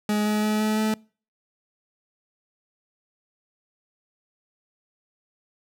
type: tone with pitch steps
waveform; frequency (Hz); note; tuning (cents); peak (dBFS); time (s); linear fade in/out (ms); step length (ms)
40% pulse; 210 / 211.7 / 213.4 / 215.2 / 216.9; G#3 / G#3 / G#3 / A3 / A3; +19 / +33 / +47 / -38 / -25; -20; 0.09-0.94; 2; 170
effects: noise-tail reverb RT60 0.4 s tail -26 dB re dry